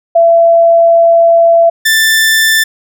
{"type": "tone pair in turn", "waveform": ["sine", "sawtooth"], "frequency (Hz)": [672, 1770.9], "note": ["E5", "A6"], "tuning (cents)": [33, 11], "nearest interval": "octave + perfect fourth", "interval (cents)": 1678, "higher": "second", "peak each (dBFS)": -3, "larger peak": "neither", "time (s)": [[0.15, 1.7], [1.85, 2.64]], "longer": "first", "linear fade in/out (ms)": 10, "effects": []}